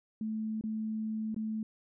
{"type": "tone with dropouts", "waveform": "sine", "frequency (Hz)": 218.3, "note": "A3", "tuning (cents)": -13, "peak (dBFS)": -32, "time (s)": [0.21, 1.63], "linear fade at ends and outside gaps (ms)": 2, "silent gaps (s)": [[0.611, 0.638], [1.345, 1.363]], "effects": []}